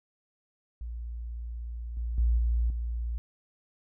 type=tone with level steps; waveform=sine; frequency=58.27 Hz; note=A#1; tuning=in tune; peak=-34 / -29 / -21 / -23 / -29 dBFS; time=0.81-3.18 s; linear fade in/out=0 ms; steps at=1.97 / 2.18 / 2.38 / 2.7 s; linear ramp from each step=2 ms; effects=none